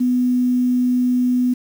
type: tone with quantisation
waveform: sine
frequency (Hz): 248.8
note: B3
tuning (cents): +13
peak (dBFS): -14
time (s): 0-1.54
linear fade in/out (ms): 10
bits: 7
effects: none